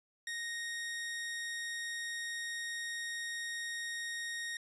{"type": "tone", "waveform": "sawtooth", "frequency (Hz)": 1864.7, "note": "A#6", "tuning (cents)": 0, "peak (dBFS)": -34, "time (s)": [0.27, 4.57], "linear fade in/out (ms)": 2, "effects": ["resampled to 24000 Hz"]}